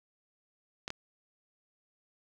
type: clicks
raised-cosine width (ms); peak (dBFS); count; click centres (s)
0.2; -19; 2; 0.879 / 0.904
effects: none